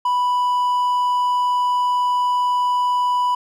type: tone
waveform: triangle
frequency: 987.8 Hz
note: B5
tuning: in tune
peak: -14 dBFS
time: 0.05-3.35 s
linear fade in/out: 5 ms
effects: none